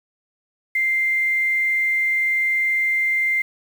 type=tone with quantisation; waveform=sine; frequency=2093 Hz; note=C7; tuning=in tune; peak=-17 dBFS; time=0.75-3.42 s; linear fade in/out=5 ms; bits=7; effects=none